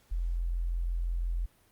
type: tone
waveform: sine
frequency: 42.9 Hz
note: F1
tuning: 30 cents flat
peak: -28 dBFS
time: 0.11-1.46 s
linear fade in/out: 10 ms
effects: pink hiss -65 dBFS RMS until 1.71 s + Opus 48 kbps